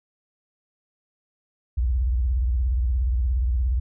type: tone with vibrato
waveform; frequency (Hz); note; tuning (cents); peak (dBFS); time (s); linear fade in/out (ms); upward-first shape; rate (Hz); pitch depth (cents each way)
sine; 61.74; B1; 0; -19; 1.77-3.8; 10; triangle; 17; 300
effects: none

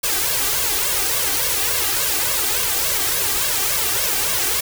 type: noise with flanger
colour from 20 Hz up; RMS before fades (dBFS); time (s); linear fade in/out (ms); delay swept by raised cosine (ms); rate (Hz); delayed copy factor
white; -20; 0.03-4.61; 10; 1.8 to 2.59; 3.5; +0.9
effects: none

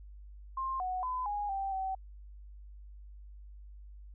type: tone with pitch steps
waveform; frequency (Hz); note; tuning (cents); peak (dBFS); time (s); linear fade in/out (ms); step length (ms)
sine; 1058 / 739 / 1012 / 824 / 781 / 764; C6 / F#5 / B5 / G#5 / G5 / G5; +19 / -2 / +42 / -14 / -7 / -45; -32; 0.57-1.95; 5; 230
effects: added 50 Hz sine -47 dBFS peak until 4.14 s

